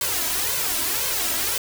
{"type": "noise with flanger", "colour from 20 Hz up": "white", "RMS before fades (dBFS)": -24, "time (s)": [0.01, 1.58], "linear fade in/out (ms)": 2, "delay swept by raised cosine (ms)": [1.9, 3.1], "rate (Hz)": 1.9, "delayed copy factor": 0.8, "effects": []}